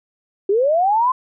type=linear sweep; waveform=sine; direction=up; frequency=376.3 to 1046.5 Hz; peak=-13 dBFS; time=0.49-1.12 s; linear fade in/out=5 ms; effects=none